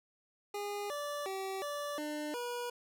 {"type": "tone with pitch steps", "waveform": "25% pulse", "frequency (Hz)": [409.1, 582, 384.7, 581, 300.2, 483.7], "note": ["G#4", "D5", "G4", "D5", "D4", "B4"], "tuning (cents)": [-26, -16, -33, -19, 38, -36], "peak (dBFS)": -33, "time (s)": [0.54, 2.7], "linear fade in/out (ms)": 5, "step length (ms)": 360, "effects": []}